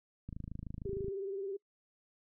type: click train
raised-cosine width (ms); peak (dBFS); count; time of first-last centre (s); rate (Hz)
5; -30; 22; 0.29-1.082; 26.5
type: tone with vibrato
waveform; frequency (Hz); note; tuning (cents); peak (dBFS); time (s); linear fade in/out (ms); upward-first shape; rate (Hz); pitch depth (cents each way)
sine; 392; G4; 0; -36; 0.85-1.57; 10; triangle; 19; 69
effects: noise-tail reverb RT60 0.1 s tail -26 dB re dry